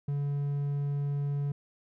triangle tone, 142.7 Hz, D3, 49 cents flat, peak -26 dBFS, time 0.08-1.52 s, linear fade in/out 5 ms, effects none

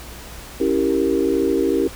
sine chord, C# diminished seventh, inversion none, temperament equal, 277.2 / 329.6 / 392 / 466.2 Hz, C#4 / E4 / G4 / Bb4, 0 / 0 / 0 / 0 cents, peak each -22 / -21 / -20 / -23 dBFS, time 0.6-1.88 s, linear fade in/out 5 ms, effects added 60 Hz sine -38 dBFS peak until 1.95 s + pink hiss -38 dBFS RMS until 1.95 s

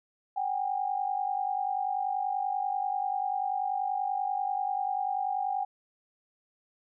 sine tone pair together, 755.7 / 806 Hz, F#5 / G5, +36 / +48 cents, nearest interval minor second, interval 112 cents, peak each -31 / -30 dBFS, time 0.36-5.65 s, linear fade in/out 10 ms, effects none

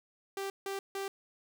sawtooth tone bursts, 391.9 Hz, G4, in tune, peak -31 dBFS, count 3, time 0.37-1.08 s, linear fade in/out 2 ms, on 130 ms, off 160 ms, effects none

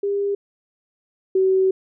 sine tone pair in turn, 401.8 / 379.2 Hz, G4 / F#4, +43 / +43 cents, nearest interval minor second, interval 100 cents, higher first, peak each -19 / -14 dBFS, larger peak second, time 0.03-0.35 / 1.35-1.71 s, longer second, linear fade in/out 5 ms, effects none

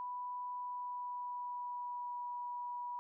sine tone with pitch glide, 987.8 to 974.2 Hz, B5 to B5, 0 to -24 cents, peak -39 dBFS, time 0-2.99 s, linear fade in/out 0 ms, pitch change -24 cents, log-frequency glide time 0.53-2.23 s, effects none

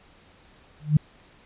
sine tone with exponential growth, 150.6 Hz, D3, 44 cents sharp, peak -10 dBFS, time 0.8-0.97 s, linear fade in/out 5 ms, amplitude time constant 36 ms, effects pink hiss -55 dBFS RMS until 1.45 s + resampled to 8000 Hz

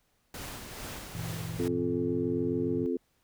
pink noise with tremolo, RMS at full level -40 dBFS, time 0.34-1.68 s, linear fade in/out 2 ms, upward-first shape sine, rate 2.3 Hz, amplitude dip 40%
triangle chord, E diminished, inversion first, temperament just, 98.89 / 118.67 / 164.81 Hz, G2 / Bb2 / E3, +16 / +31 / 0 cents, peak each -39 / -37 / -36 dBFS, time 1.15-2.86 s, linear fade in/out 0 ms
harmonic tone, 87.1 Hz, F2, 4 cents flat, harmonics 3 / 4 / 5, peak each -31 / -32 / -33 dBFS, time 1.59-2.97 s, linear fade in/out 5 ms
effects pink hiss -72 dBFS RMS until 3.23 s

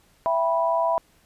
sine tone cluster, 664 / 783 / 982 Hz, E5 / G5 / B5, +12 / -2 / -10 cents, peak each -22 / -30 / -23 dBFS, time 0.26-0.98 s, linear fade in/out 0 ms, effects pink hiss -60 dBFS RMS until 1.25 s + resampled to 32000 Hz

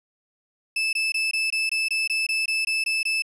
35% pulse tone bursts, 2627 Hz, E7, 7 cents flat, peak -20 dBFS, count 13, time 0.76-3.222 s, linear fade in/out 5 ms, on 170 ms, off 21 ms, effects resampled to 24000 Hz

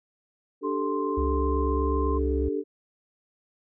sine chord, D suspended fourth, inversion none, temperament equal, 293.7 / 392 / 440 Hz, D4 / G4 / A4, 0 / 0 / 0 cents, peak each -30 dBFS, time 0.61-2.64 s, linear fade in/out 50 ms
sine tone, 1046.5 Hz, C6, in tune, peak -31 dBFS, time 0.63-2.19 s, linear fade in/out 20 ms
triangle tone with vibrato, 67.6 Hz, C#2, 43 cents flat, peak -23 dBFS, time 1.17-2.49 s, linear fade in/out 10 ms, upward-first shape sine, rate 3.3 Hz, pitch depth 13 cents each way
effects none

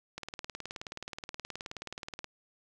click train, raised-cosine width 0.2 ms, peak -22 dBFS, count 40, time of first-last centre 0.18-2.243 s, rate 18.9 Hz, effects none

